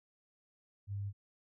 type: tone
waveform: sine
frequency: 100.3 Hz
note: G2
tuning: 40 cents sharp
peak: -36 dBFS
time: 0.87-1.13 s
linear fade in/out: 50 ms
effects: none